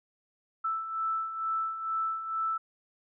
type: beating tone pair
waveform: sine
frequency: 1318.5 / 1320.7 Hz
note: E6 / E6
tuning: 0 / +3 cents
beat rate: 2.2 Hz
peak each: -37 / -30 dBFS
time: 0.64-2.58 s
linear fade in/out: 10 ms
effects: none